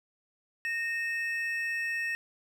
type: tone pair together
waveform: triangle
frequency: 1848 / 2612 Hz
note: A#6 / E7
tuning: -16 / -17 cents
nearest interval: tritone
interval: 599 cents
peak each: -29 / -34 dBFS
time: 0.65-2.15 s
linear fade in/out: 0 ms
effects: none